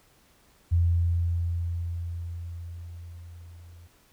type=tone with level ramp; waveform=sine; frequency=85.5 Hz; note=F2; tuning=36 cents flat; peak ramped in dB=-18 to -46 dBFS; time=0.71-3.88 s; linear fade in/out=20 ms; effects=pink hiss -61 dBFS RMS until 4.12 s